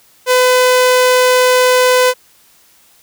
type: tone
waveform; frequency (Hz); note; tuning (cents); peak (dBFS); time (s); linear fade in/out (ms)
sawtooth; 504; B4; +35; -4; 0.26-2.14; 50
effects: white hiss -49 dBFS RMS until 3.02 s